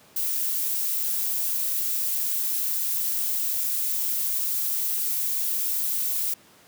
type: noise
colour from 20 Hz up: violet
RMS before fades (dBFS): -26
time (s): 0.16-6.34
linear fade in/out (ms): 5
effects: pink hiss -54 dBFS RMS until 6.67 s + high-pass 150 Hz 12 dB/octave